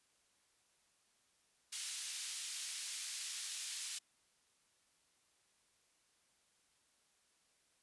white band-pass noise, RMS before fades -44 dBFS, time 1.72-3.99 s, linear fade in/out 10 ms, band 2700 to 9400 Hz, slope 12 dB/octave, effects white hiss -75 dBFS RMS until 7.82 s + resampled to 24000 Hz

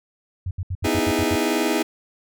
sine tone bursts, 91.6 Hz, F#2, 17 cents flat, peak -23 dBFS, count 8, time 0.46-1.357 s, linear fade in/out 5 ms, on 50 ms, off 71 ms
sawtooth chord, E major seventh, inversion second, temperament just, 247.2 / 309 / 329.6 / 412 Hz, B3 / D#4 / E4 / G#4, +2 / -12 / 0 / -14 cents, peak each -22 / -20 / -21 / -21 dBFS, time 0.84-1.83 s, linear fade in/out 10 ms
effects none

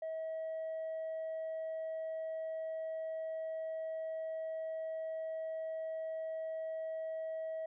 sine tone, 642 Hz, E5, 46 cents flat, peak -35 dBFS, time 0.02-7.66 s, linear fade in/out 5 ms, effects tanh soft clip ceiling -36 dBFS

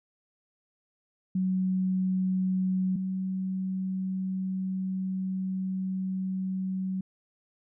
sine tone pair in turn, 186.6 / 188.33 Hz, F#3 / F#3, +15 / +31 cents, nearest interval unison, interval 16 cents, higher second, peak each -24 / -28 dBFS, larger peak first, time 1.35-2.96 / 2.96-7.01 s, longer second, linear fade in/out 5 ms, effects none

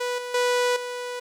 sawtooth tone with level steps, 492 Hz, B4, 7 cents flat, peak -21 / -27 / -16 / -26 dBFS, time 0-1.2 s, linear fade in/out 10 ms, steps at 0.18 / 0.34 / 0.76 s, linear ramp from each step 5 ms, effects low-pass 9000 Hz 12 dB/octave + 9-bit

